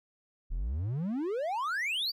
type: exponential sweep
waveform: triangle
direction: up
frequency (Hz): 34.71 to 4840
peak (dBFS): -28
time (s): 0.5-2.12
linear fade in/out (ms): 20
effects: none